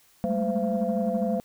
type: tone cluster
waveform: sine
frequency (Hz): 195.4 / 210.7 / 222.7 / 512 / 680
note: G3 / G#3 / A3 / C5 / F5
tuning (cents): -5 / +25 / +21 / -38 / -46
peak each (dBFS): -29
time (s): 0.24-1.4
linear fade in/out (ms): 0
effects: tanh soft clip ceiling -15 dBFS + white hiss -60 dBFS RMS until 1.44 s